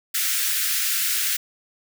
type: high-pass noise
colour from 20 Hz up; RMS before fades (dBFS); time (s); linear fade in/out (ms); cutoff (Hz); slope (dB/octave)
white; -23; 0.14-1.37; 10; 1400; 48
effects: none